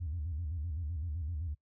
sine tone with vibrato, 80 Hz, D#2, 49 cents sharp, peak -33 dBFS, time 0-1.55 s, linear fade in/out 20 ms, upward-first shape square, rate 7.8 Hz, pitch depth 140 cents each way, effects noise-tail reverb RT60 0.1 s tail -22 dB re dry + tanh soft clip ceiling -30 dBFS

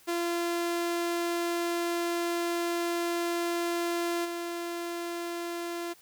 sawtooth tone with level steps, 343.1 Hz, F4, 31 cents flat, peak -24 / -29 dBFS, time 0.07-5.94 s, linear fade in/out 20 ms, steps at 4.24 s, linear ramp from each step 20 ms, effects white hiss -58 dBFS RMS until 6.01 s

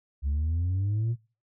sine exponential sweep, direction up, 68 to 120.1 Hz, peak -22 dBFS, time 0.22-1.16 s, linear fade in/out 50 ms, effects noise-tail reverb RT60 0.3 s tail -19 dB re dry + tanh soft clip ceiling -23 dBFS

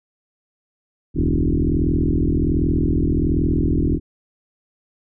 sine tone with frequency modulation, 116.54 Hz, A#2, in tune, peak -15 dBFS, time 1.14-4 s, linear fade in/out 50 ms, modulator 41.3 Hz, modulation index 5.5, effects none

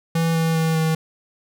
square tone with pitch steps, 164.81 / 163.2 / 161.6 / 160.03 Hz, E3 / E3 / E3 / D#3, 0 / -17 / -34 / +49 cents, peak -18 dBFS, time 0.15-0.95 s, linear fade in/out 5 ms, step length 200 ms, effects none

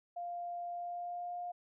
sine tone with pitch glide, 698.5 to 707.4 Hz, F5 to F5, 0 to +22 cents, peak -38 dBFS, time 0.16-1.52 s, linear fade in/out 10 ms, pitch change +22 cents, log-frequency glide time 0.71-1.4 s, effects none

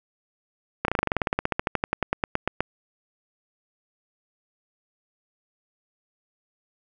slowing click train, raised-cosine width 0.5 ms, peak -7 dBFS, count 26, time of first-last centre 0.85-2.606 s, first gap 32 ms, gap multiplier 1.06, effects none

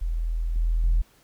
sine tone with level steps, 41.2 Hz, E1, in tune, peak -23 / -19 / -16 dBFS, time 0.01-1.02 s, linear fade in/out 10 ms, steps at 0.56 / 0.84 s, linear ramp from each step 2 ms, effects tanh soft clip ceiling -14 dBFS + pink hiss -59 dBFS RMS until 1.23 s

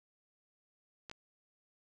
clicks, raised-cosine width 0.2 ms, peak -28 dBFS, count 2, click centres 1.097 / 1.114 s, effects none

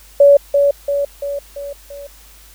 sine tone with echo, 567 Hz, C#5, 39 cents sharp, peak -4 dBFS, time 0.2-0.37 s, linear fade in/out 5 ms, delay 340 ms, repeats 5, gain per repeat -5 dB, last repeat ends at 2.07 s, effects added 50 Hz sine -44 dBFS peak until 2.54 s + white hiss -45 dBFS RMS until 2.54 s

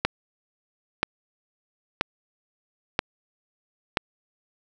click train, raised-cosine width 0.3 ms, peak -4 dBFS, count 5, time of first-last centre 0.05-3.972 s, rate 1.02 Hz, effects none

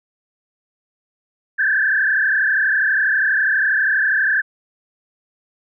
sine tone with frequency modulation, 1644 Hz, G#6, 18 cents flat, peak -14 dBFS, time 1.58-4.42 s, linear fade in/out 20 ms, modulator 32.3 Hz, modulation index 3.4, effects none

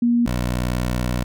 sine / 15% pulse tone pair in turn, 237.9 / 61.25 Hz, A#3 / B1, +35 / -14 cents, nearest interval octave + major seventh, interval 2349 cents, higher first, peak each -14 dBFS, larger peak neither, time 0.02-0.26 / 0.26-1.24 s, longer second, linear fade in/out 5 ms, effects none

